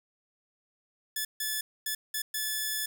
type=tone bursts at uneven times; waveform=5% pulse; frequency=1731 Hz; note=A6; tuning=29 cents flat; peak=-19 dBFS; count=5; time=1.16-1.25 / 1.4-1.61 / 1.86-1.95 / 2.14-2.22 / 2.34-2.86 s; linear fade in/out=5 ms; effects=none